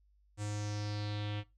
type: tone with low-pass filter sweep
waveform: square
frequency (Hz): 104.3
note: G#2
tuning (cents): +8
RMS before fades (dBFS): -38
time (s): 0.37-1.44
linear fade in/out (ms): 50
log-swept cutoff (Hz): 8000 to 3000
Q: 3.9
effects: noise-tail reverb RT60 0.2 s tail -17 dB re dry + added 50 Hz sine -65 dBFS peak until 1.57 s